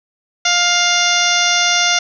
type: harmonic tone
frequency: 703 Hz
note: F5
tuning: 11 cents sharp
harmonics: 1 / 2 / 3 / 4 / 5 / 6 / 7 / 8 / 9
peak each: -21 / -19 / -19 / -21 / -19 / -25 / -24 / -20 / -22 dBFS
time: 0.45-1.99 s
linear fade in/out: 5 ms
effects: none